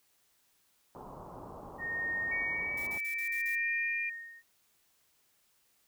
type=low-pass noise; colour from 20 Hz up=white; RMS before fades=-47 dBFS; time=0.95-2.98 s; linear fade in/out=0 ms; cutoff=1100 Hz; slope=48 dB/octave
type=tone with tremolo; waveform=sine; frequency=1849 Hz; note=A#6; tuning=15 cents flat; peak=-31 dBFS; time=1.78-4.43 s; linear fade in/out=50 ms; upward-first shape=sine; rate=0.66 Hz; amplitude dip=90%
type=tone with pitch glide; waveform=sine; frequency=2251 to 2399 Hz; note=C#7 to D7; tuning=+26 to +36 cents; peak=-33 dBFS; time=2.31-4.1 s; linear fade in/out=10 ms; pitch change=+110 cents; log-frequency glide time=2.53-3.74 s
type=noise bursts; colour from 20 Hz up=blue; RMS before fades=-49 dBFS; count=6; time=2.77-3.555 s; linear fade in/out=5 ms; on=100 ms; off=37 ms
effects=white hiss -71 dBFS RMS until 5.87 s